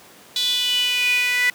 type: tone with high-pass filter sweep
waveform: sawtooth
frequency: 493.9 Hz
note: B4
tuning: in tune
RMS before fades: -20 dBFS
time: 0.36-1.5 s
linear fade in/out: 2 ms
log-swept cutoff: 3700 to 2000 Hz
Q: 8.2
effects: pink hiss -46 dBFS RMS until 1.54 s + high-pass 200 Hz 12 dB/octave